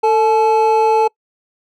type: tone pair together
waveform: triangle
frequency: 447.3 / 860.6 Hz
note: A4 / A5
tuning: +28 / -39 cents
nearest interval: major seventh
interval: 1133 cents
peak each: -11 dBFS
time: 0.03-1.08 s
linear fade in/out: 10 ms
effects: noise-tail reverb RT60 0.1 s tail -26 dB re dry